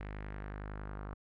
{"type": "tone with low-pass filter sweep", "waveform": "sawtooth", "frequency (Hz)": 50.9, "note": "G#1", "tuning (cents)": -34, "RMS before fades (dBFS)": -43, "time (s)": [0, 1.14], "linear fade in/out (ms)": 5, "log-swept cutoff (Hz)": [2100, 1300], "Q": 2.3, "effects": []}